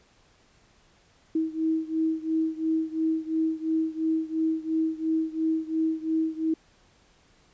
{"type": "beating tone pair", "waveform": "sine", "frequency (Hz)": [319, 321.9], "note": ["D#4", "E4"], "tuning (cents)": [43, -41], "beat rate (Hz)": 2.9, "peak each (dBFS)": [-26, -28], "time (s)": [1.35, 6.54], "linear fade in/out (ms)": 5, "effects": ["pink hiss -61 dBFS RMS until 7.53 s", "resampled to 16000 Hz"]}